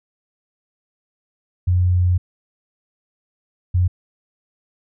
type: tone bursts at uneven times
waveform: sine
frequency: 89.8 Hz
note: F2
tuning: 49 cents sharp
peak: -13 dBFS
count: 2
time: 1.67-2.18 / 3.74-3.88 s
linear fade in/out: 10 ms
effects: none